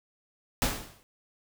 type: noise with exponential decay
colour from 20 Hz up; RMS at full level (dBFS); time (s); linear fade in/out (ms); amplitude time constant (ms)
pink; -24; 0.62-1.03; 0; 89
effects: none